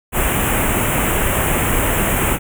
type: band-stop noise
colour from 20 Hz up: pink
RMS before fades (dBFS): -17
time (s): 0.12-2.39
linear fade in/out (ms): 50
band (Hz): 3000 to 7400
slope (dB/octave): 48
effects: none